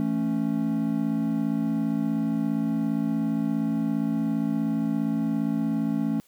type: chord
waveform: triangle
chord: A major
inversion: second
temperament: equal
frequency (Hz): 164.81 / 220 / 277.2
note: E3 / A3 / C#4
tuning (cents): 0 / 0 / 0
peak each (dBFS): -29 / -24 / -25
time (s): 0-6.2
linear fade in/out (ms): 0
effects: white hiss -61 dBFS RMS until 6.27 s